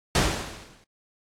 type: noise with exponential decay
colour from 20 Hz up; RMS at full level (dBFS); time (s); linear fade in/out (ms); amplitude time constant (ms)
pink; -18; 0.15-0.84; 2; 150
effects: low-pass 8000 Hz 12 dB/octave + AAC 64 kbps